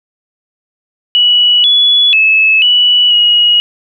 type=tone with pitch steps; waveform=sine; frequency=2937 / 3408 / 2599 / 2950 / 2898 Hz; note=F#7 / G#7 / E7 / F#7 / F#7; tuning=-13 / +44 / -25 / -6 / -37 cents; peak=-5 dBFS; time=1.15-3.6 s; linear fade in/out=0 ms; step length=490 ms; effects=none